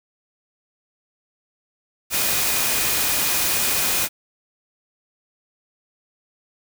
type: tone in noise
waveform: sine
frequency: 2472 Hz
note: D#7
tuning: 12 cents flat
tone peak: -32 dBFS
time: 2.1-4.09 s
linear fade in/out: 50 ms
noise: white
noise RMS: -21 dBFS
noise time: 2.1-4.09 s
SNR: -14 dB
effects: none